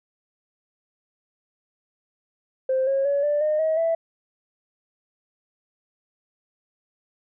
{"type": "tone with pitch steps", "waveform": "sine", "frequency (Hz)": [523.3, 543.9, 565.4, 587.7, 610.9, 635, 660.1], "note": ["C5", "C#5", "C#5", "D5", "D#5", "D#5", "E5"], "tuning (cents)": [0, -33, 34, 1, -32, 35, 2], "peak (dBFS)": -18, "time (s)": [2.69, 3.95], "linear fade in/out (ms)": 5, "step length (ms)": 180, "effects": ["tanh soft clip ceiling -15 dBFS"]}